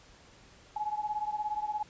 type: beating tone pair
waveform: sine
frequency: 839 / 856 Hz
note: G#5 / A5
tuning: +17 / -48 cents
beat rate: 17 Hz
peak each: -33 / -35 dBFS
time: 0.76-1.83 s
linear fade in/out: 5 ms
effects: pink hiss -57 dBFS RMS until 1.89 s + resampled to 16000 Hz